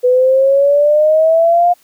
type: exponential sweep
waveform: sine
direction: up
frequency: 493.9 to 711 Hz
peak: -7 dBFS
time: 0.03-1.74 s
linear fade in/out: 20 ms
effects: white hiss -52 dBFS RMS until 1.83 s + high-pass 80 Hz 12 dB/octave